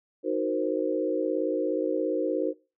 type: chord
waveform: sine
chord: C half-diminished seventh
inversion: first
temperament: equal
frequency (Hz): 311.1 / 370 / 466.2 / 523.3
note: Eb4 / Gb4 / Bb4 / C5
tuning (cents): 0 / 0 / 0 / 0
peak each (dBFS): -30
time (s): 0.23-2.54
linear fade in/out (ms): 50
effects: noise-tail reverb RT60 0.3 s tail -22 dB re dry